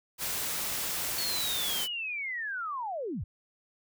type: noise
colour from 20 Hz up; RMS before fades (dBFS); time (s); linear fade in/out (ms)
white; -33; 0.18-1.88; 50
type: linear sweep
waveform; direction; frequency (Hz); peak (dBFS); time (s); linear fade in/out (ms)
sine; down; 4435 to 56.5; -32; 1.18-3.24; 5
effects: none